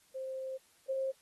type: tone pair in turn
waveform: sine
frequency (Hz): 526 / 532.7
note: C5 / C5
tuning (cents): +9 / +31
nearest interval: unison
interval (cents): 22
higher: second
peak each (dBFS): -37 / -31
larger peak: second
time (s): 0.14-0.58 / 0.88-1.12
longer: first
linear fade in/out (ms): 20
effects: white hiss -67 dBFS RMS until 1.21 s + AAC 32 kbps